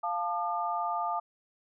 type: chord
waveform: sine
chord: D minor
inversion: first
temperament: equal with one note detuned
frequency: 698.5 / 880 / 1205.6 Hz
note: F5 / A5 / D6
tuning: 0 / 0 / +45 cents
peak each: -33 dBFS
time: 0.03-1.2 s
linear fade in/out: 10 ms
effects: none